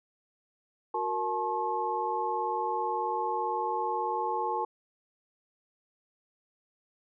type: tone cluster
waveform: sine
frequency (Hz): 367.5 / 465.6 / 862 / 1077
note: F#4 / A#4 / A5 / C6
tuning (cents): -12 / -2 / -36 / +50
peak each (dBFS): -37 / -35 / -30 / -35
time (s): 0.94-4.65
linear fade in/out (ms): 5
effects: none